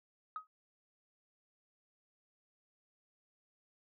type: tone with exponential decay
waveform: sine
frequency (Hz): 1262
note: D#6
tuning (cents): +24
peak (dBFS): -34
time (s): 0.36-0.47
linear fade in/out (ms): 1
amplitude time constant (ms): 23
effects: tanh soft clip ceiling -31 dBFS